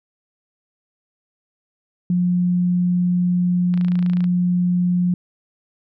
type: tone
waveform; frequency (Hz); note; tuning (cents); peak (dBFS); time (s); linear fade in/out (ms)
sine; 178.1; F3; +34; -15; 2.1-5.14; 2
type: click train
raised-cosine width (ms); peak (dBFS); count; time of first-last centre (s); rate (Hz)
0.3; -21; 15; 3.74-4.242; 27.9
effects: none